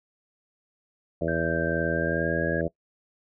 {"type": "harmonic tone", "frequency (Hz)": 82.41, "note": "E2", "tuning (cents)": 0, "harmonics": [1, 2, 3, 4, 5, 6, 7, 8], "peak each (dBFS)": [-35, -31, -35, -32, -34, -32, -30, -34], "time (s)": [1.21, 2.68], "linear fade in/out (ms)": 5}
{"type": "tone with pitch glide", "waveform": "sine", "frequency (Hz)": [1568, 1649.8], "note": ["G6", "G#6"], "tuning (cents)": [0, -12], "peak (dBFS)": -30, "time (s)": [1.28, 2.61], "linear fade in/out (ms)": 2, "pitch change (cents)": 88, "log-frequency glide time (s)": [1.9, 2.44]}
{"effects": ["noise-tail reverb RT60 0.1 s tail -22 dB re dry"]}